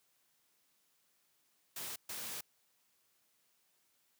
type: noise bursts at uneven times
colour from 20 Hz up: white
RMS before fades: -43 dBFS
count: 2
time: 1.76-1.96 / 2.09-2.41 s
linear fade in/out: 5 ms
effects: white hiss -75 dBFS RMS until 4.19 s + high-pass 100 Hz 12 dB/octave